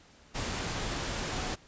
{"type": "tone in noise", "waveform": "sine", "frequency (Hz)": 740, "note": "F#5", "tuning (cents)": 0, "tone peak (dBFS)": -43, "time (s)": [1.31, 1.53], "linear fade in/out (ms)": 20, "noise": "pink", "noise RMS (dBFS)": -34, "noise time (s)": [0.34, 1.56], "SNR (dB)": -12, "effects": ["pink hiss -58 dBFS RMS until 1.67 s", "resampled to 16000 Hz"]}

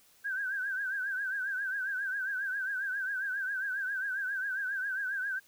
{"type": "tone with vibrato", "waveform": "sine", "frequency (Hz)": 1568, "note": "G6", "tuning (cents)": 0, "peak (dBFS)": -31, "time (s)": [0.24, 5.4], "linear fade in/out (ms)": 20, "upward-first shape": "triangle", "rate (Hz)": 7.4, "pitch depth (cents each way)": 110, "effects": ["white hiss -63 dBFS RMS until 5.47 s"]}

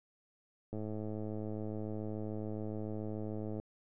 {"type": "click train", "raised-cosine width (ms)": 2, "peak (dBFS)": -28, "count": 308, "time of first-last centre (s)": [0.73, 3.599], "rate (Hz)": 107, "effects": []}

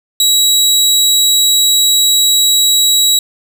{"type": "tone", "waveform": "25% pulse", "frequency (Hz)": 3880, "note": "B7", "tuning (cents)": -31, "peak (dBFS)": -4, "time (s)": [0.2, 3.19], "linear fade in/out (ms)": 2, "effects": []}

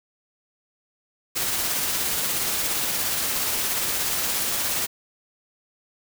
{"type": "noise with tremolo", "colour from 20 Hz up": "white", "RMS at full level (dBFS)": -24, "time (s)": [1.35, 4.87], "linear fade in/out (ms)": 20, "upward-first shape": "triangle", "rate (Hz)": 17, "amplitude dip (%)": 25, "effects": []}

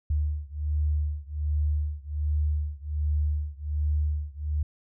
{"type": "beating tone pair", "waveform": "sine", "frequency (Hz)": [74.3, 75.6], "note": ["D2", "D#2"], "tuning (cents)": [21, -49], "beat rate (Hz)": 1.3, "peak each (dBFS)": [-27, -28], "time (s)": [0.1, 4.63], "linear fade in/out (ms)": 5, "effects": []}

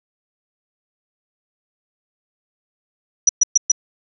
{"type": "tone bursts", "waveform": "sine", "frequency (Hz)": 5870, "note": "F#8", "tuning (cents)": -15, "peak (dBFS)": -8, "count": 4, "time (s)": [3.27, 3.718], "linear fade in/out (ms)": 5, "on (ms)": 22, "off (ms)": 120, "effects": []}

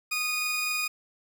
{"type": "tone pair together", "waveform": "sawtooth", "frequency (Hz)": [1244.5, 2465], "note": ["D#6", "D#7"], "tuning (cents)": [0, -17], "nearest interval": "octave", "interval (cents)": 1183, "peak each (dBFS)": [-32, -24], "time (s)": [0.11, 0.88], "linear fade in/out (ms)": 10, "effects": []}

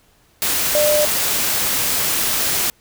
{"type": "tone in noise", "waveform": "sine", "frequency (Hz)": 598, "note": "D5", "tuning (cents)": 31, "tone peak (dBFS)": -14, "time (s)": [0.75, 1.05], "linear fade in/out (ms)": 0, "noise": "white", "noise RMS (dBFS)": -19, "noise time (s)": [0.42, 2.7], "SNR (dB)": 2, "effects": ["pink hiss -56 dBFS RMS until 2.8 s"]}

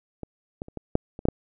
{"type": "clicks", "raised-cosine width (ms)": 2, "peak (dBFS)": [-21, -19, -29, -20, -6, -24, -9, -8], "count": 8, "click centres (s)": [0.233, 0.619, 0.684, 0.773, 0.954, 1.191, 1.254, 1.286], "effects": []}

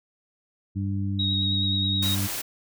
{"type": "harmonic tone", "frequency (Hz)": 98.2, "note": "G2", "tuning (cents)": 4, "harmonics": [1, 2, 3], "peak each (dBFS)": [-26, -30, -35], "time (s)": [0.75, 2.28], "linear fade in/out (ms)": 20}
{"type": "tone with vibrato", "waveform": "sine", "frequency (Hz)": 3786, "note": "A#7", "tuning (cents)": 26, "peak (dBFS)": -24, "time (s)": [1.19, 2.15], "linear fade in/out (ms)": 5, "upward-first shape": "triangle", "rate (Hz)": 9.4, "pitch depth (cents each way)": 20}
{"type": "noise", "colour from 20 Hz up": "white", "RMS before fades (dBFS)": -31, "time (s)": [2.02, 2.42], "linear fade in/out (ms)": 10}
{"effects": []}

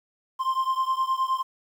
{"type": "beating tone pair", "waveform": "triangle", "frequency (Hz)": [1046.5, 1056.1], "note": ["C6", "C6"], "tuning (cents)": [0, 16], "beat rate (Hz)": 9.6, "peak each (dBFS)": [-23, -25], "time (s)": [0.39, 1.43], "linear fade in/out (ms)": 20, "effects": ["9-bit"]}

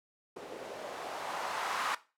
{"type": "noise with low-pass filter sweep", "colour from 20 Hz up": "violet", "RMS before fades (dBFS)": -38, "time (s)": [0.36, 1.95], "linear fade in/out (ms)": 5, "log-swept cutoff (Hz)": [420, 1200], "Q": 2, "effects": ["noise-tail reverb RT60 0.3 s tail -17 dB re dry"]}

